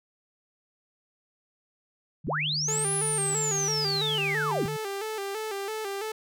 sine tone, 151.1 Hz, D3, 50 cents sharp, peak -33 dBFS, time 2.24-4.77 s, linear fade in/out 10 ms
sine linear two-way sweep, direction up then down, 97.3 to 10220 to 97.3 Hz, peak -26 dBFS, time 2.27-4.66 s, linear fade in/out 0 ms, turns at 2.93 s
sawtooth tone with vibrato, 415.3 Hz, G#4, in tune, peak -27 dBFS, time 2.68-6.12 s, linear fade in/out 5 ms, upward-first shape square, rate 3 Hz, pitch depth 84 cents each way
effects none

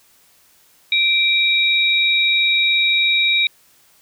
sine tone pair together, 2349 / 3787 Hz, D7 / A#7, 0 / +27 cents, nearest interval minor sixth, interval 827 cents, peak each -16 dBFS, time 0.92-3.47 s, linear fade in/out 2 ms, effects white hiss -54 dBFS RMS until 4.01 s

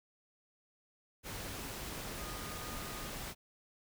sine tone in noise, 1229 Hz, D#6, 22 cents flat, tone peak -50 dBFS, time 2.16-3.11 s, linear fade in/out 50 ms, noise pink, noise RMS -43 dBFS, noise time 1.23-3.35 s, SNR -10 dB, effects none

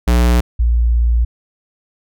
square / sine tone pair in turn, 60.1 / 58.46 Hz, B1 / A#1, -46 / +6 cents, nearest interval unison, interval 48 cents, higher first, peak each -10 dBFS, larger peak neither, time 0.07-0.41 / 0.59-1.25 s, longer second, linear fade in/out 10 ms, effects none

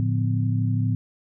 sine tone cluster, 110.5 / 143 / 175.1 / 252 Hz, A2 / D3 / F3 / B3, +8 / -46 / +5 / +35 cents, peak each -21 / -29 / -30 / -29 dBFS, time 0-0.95 s, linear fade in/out 0 ms, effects none

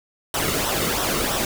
pink noise with flanger, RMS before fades -23 dBFS, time 0.34-1.45 s, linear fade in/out 2 ms, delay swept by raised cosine 0.43 to 1.24 ms, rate 3 Hz, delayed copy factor -0.6, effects none

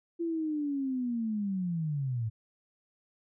sine linear sweep, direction down, 341.8 to 106.9 Hz, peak -29 dBFS, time 0.19-2.3 s, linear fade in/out 20 ms, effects none

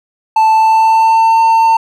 triangle tone with pitch glide, 880 to 902.1 Hz, A5 to A5, 0 to +43 cents, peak -4 dBFS, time 0.36-1.77 s, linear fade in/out 5 ms, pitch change +43 cents, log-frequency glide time 0.51-1.33 s, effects none

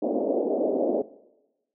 white band-pass noise, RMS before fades -25 dBFS, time 0.02-1.02 s, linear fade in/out 5 ms, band 240 to 630 Hz, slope 48 dB/octave, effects noise-tail reverb RT60 1.0 s tail -19 dB re dry

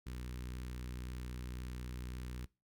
sawtooth tone with notch filter, 61.9 Hz, B1, 5 cents sharp, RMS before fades -44 dBFS, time 0.06-2.46 s, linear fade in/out 10 ms, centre 680 Hz, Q 0.72, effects noise-tail reverb RT60 0.3 s tail -24 dB re dry + Opus 48 kbps

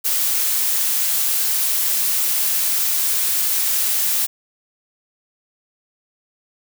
blue noise, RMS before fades -19 dBFS, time 0.04-4.27 s, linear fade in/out 20 ms, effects none

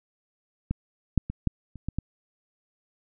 clicks, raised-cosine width 5 ms, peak -14 / -7 / -19 / -10 / -29 / -17 / -15 dBFS, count 7, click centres 0.71 / 1.177 / 1.3 / 1.473 / 1.757 / 1.886 / 1.986 s, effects none

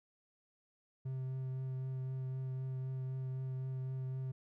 triangle tone with vibrato, 130.81 Hz, C3, in tune, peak -35 dBFS, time 1.05-4.32 s, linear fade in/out 10 ms, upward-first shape triangle, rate 3.9 Hz, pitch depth 14 cents each way, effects none

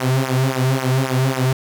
sawtooth tone with flanger, 130.81 Hz, C3, in tune, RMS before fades -18 dBFS, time 0-1.53 s, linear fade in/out 5 ms, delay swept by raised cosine 0.23 to 4.03 ms, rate 3.7 Hz, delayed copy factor -0.85, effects none

